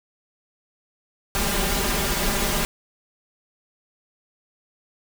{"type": "noise with comb filter", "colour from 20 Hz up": "pink", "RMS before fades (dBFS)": -23, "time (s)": [1.35, 2.65], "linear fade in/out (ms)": 0, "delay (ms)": 5, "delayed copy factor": 0.9, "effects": []}